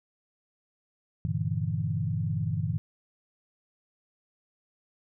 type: chord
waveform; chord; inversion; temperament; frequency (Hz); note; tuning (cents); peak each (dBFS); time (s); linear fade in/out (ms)
sine; E half-diminished seventh; first; equal; 98 / 116.54 / 146.83 / 164.81; G2 / Bb2 / D3 / E3; 0 / 0 / 0 / 0; -32; 1.25-2.78; 0
effects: none